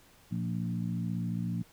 harmonic tone with a mistuned harmonic, 58.3 Hz, A#1, 1 cent sharp, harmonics 2 / 3 / 4 / 5, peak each -35 / -33 / -38 / -45 dBFS, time 0.31-1.63 s, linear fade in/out 10 ms, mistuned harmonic 4, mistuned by -28 cents, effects pink hiss -60 dBFS RMS until 1.72 s

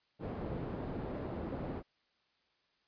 white low-pass noise, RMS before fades -40 dBFS, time 0.19-1.83 s, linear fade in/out 50 ms, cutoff 430 Hz, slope 12 dB/octave, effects white hiss -75 dBFS RMS until 2.87 s + resampled to 11025 Hz

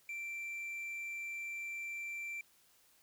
triangle tone, 2349 Hz, D7, in tune, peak -38 dBFS, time 0.09-2.41 s, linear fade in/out 2 ms, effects white hiss -68 dBFS RMS until 3.02 s

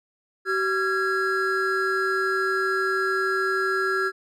triangle tone cluster, 381.4 / 1368 / 1655 Hz, G4 / F6 / G#6, -47 / -36 / -6 cents, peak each -24 dBFS, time 0.45-4.12 s, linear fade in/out 50 ms, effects none

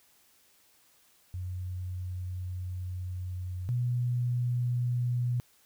sine tone pair in turn, 91 / 122.32 Hz, F#2 / B2, -28 / -16 cents, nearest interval perfect fourth, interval 512 cents, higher second, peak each -33 / -26 dBFS, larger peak second, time 1.34-3.69 / 3.69-5.4 s, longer first, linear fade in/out 0 ms, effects white hiss -64 dBFS RMS until 5.65 s

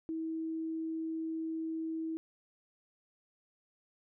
sine tone, 322.5 Hz, E4, 38 cents flat, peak -34 dBFS, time 0.09-2.17 s, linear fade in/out 0 ms, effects none

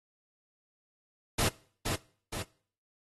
pink noise with echo, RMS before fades -28 dBFS, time 1.38-1.49 s, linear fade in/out 10 ms, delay 470 ms, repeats 2, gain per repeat -5 dB, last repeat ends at 2.43 s, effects noise-tail reverb RT60 0.5 s tail -22 dB re dry + AAC 32 kbps

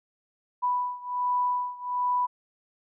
sine beating tone pair, 987.8 / 989.1 Hz, B5 / B5, 0 / +2 cents, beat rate 1.3 Hz, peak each -27 / -29 dBFS, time 0.62-2.27 s, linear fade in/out 20 ms, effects none

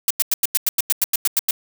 blue noise bursts, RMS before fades -17 dBFS, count 13, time 0.08-1.509 s, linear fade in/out 2 ms, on 25 ms, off 92 ms, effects none

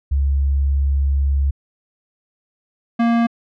sine / square tone pair in turn, 69.3 / 233.1 Hz, C#2 / A#3, 0 / 0 cents, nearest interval octave + major sixth, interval 2100 cents, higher second, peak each -14 dBFS, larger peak neither, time 0.11-1.51 / 2.99-3.27 s, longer first, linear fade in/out 10 ms, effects low-pass 2000 Hz 12 dB/octave

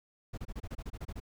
brown noise bursts, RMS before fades -39 dBFS, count 12, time 0.33-1.202 s, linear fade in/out 10 ms, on 47 ms, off 28 ms, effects none

